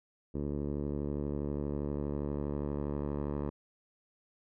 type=tone with low-pass filter sweep; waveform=10% pulse; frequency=72.4 Hz; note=D2; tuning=24 cents flat; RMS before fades=-35 dBFS; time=0.34-3.5 s; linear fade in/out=10 ms; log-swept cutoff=420 to 810 Hz; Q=1.1; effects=none